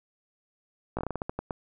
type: slowing click train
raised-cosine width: 1 ms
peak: -17 dBFS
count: 11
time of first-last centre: 0.97-1.508 s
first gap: 17 ms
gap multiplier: 1.24
effects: none